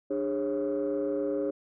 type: tone cluster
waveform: sine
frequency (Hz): 297.3 / 408 / 546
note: D4 / G#4 / C#5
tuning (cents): +21 / -31 / -26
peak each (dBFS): -30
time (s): 0.1-1.51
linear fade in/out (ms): 10
effects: tanh soft clip ceiling -22 dBFS